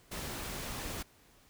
pink noise, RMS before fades -40 dBFS, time 0.11-1.03 s, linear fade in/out 10 ms, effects pink hiss -63 dBFS RMS until 1.49 s

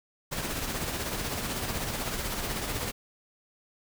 pink noise with tremolo, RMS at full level -31 dBFS, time 0.31-2.92 s, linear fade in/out 20 ms, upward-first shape sine, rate 16 Hz, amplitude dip 40%, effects none

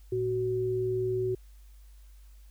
sine tone pair together, 114.96 / 373.3 Hz, A#2 / F#4, -24 / +15 cents, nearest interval octave + minor sixth, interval 2039 cents, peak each -34 / -27 dBFS, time 0.12-1.35 s, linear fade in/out 5 ms, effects added 50 Hz sine -49 dBFS peak until 2.5 s + white hiss -66 dBFS RMS until 2.5 s

